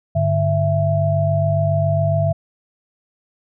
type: tone cluster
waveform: sine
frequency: 100.5 / 147.7 / 665 Hz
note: G2 / D3 / E5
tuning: +44 / +10 / +15 cents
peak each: -19 dBFS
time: 0.15-2.33 s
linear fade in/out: 10 ms
effects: none